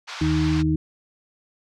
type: band-pass noise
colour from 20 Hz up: pink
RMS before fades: -35 dBFS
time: 0.07-0.63 s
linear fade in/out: 20 ms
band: 850 to 5500 Hz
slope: 24 dB/octave
type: harmonic tone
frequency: 78.2 Hz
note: D#2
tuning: 9 cents sharp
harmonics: 1 / 2 / 4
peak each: -25 / -22 / -21 dBFS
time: 0.21-0.76 s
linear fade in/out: 5 ms
effects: none